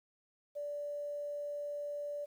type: tone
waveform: sine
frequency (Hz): 582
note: D5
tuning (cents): -16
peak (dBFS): -37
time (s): 0.55-2.26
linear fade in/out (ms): 20
effects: 11-bit